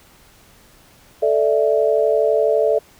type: chord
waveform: sine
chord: A suspended fourth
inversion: none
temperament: equal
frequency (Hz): 440 / 587.3 / 659.3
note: A4 / D5 / E5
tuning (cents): 0 / 0 / 0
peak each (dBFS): -17 / -18 / -19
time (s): 1.22-2.79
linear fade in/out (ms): 10
effects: pink hiss -50 dBFS RMS until 2.99 s